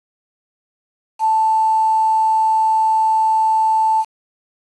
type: tone with quantisation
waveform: sine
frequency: 880 Hz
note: A5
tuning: in tune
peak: -12 dBFS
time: 1.19-4.05 s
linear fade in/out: 50 ms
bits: 6
effects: resampled to 24000 Hz